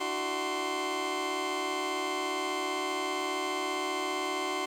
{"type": "tone cluster", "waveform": "20% pulse", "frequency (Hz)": [301.3, 336.3, 374.3, 1047], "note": ["D4", "E4", "F#4", "C6"], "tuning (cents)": [44, 35, 20, 1], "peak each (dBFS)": [-33, -37, -29, -29], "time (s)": [0, 4.66], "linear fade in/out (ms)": 10, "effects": ["low-pass 8000 Hz 12 dB/octave", "9-bit"]}